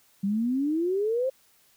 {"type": "exponential sweep", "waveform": "sine", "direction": "up", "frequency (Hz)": [191.7, 540], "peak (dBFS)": -23, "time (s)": [0.23, 1.3], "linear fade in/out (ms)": 10, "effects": ["white hiss -62 dBFS RMS until 1.76 s"]}